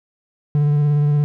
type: tone with vibrato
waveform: triangle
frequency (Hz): 146.83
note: D3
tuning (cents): 0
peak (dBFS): -11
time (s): 0.55-1.24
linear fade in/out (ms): 0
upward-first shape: sine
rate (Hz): 17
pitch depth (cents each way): 21
effects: none